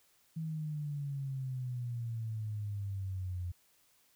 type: exponential sweep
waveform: sine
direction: down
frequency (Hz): 162.4 to 87.5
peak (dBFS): -35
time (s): 0.36-3.52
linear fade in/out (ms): 10
effects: white hiss -69 dBFS RMS until 4.15 s